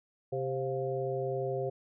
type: harmonic tone with a mistuned harmonic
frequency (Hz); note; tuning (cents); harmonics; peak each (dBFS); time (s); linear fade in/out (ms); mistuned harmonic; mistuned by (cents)
131.8; C3; +13; 1 / 3 / 4 / 5; -37 / -34 / -35 / -40; 0.32-1.7; 10; 5; +100
effects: none